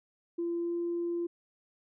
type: tone with pitch glide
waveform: sine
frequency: 341.4 to 343.6 Hz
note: F4 to F4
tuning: -39 to -28 cents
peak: -29 dBFS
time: 0.38-1.27 s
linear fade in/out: 10 ms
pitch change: +11 cents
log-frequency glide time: 0.59-0.74 s
effects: tanh soft clip ceiling -25 dBFS